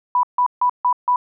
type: tone bursts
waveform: sine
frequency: 987.8 Hz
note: B5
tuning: in tune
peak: -13 dBFS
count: 5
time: 0.15-1.16 s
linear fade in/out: 2 ms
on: 82 ms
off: 150 ms
effects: none